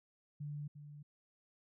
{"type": "tone with echo", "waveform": "sine", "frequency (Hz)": 146.83, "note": "D3", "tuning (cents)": 0, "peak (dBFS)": -40, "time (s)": [0.4, 0.68], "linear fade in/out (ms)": 10, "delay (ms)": 350, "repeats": 1, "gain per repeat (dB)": -9, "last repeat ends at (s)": 1.03, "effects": []}